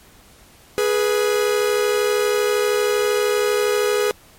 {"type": "tone pair together", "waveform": "45% pulse", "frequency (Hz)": [417.2, 489.9], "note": ["G#4", "B4"], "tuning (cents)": [8, -14], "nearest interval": "minor third", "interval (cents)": 278, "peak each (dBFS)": [-18, -21], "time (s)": [0.78, 4.11], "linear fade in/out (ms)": 0, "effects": ["pink hiss -49 dBFS RMS until 4.38 s", "MP3 64 kbps"]}